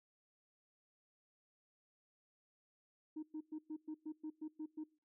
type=tone bursts; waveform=sine; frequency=310 Hz; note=D#4; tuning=6 cents flat; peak=-40 dBFS; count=10; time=3.16-4.84 s; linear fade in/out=10 ms; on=69 ms; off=110 ms; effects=noise-tail reverb RT60 0.4 s tail -23 dB re dry + tanh soft clip ceiling -39 dBFS